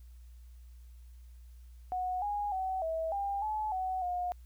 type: tone with pitch steps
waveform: sine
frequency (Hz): 734 / 823 / 755 / 648 / 799 / 858 / 748 / 716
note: F#5 / G#5 / F#5 / E5 / G5 / A5 / F#5 / F5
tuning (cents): -14 / -16 / +35 / -30 / +33 / -44 / +19 / +43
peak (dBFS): -31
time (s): 1.92-4.32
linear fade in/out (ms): 0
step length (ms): 300
effects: added 60 Hz sine -49 dBFS peak until 4.45 s + white hiss -71 dBFS RMS until 4.45 s